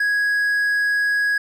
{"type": "tone", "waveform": "triangle", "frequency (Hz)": 1661.2, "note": "G#6", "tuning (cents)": 0, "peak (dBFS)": -15, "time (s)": [0, 1.38], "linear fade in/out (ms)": 5, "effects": []}